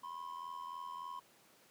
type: ring-modulated tone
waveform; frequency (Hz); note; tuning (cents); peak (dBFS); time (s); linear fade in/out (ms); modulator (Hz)
triangle; 1033; C6; -22; -38; 0.03-1.2; 10; 41.7
effects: pink hiss -65 dBFS RMS until 1.7 s + high-pass 200 Hz 12 dB/octave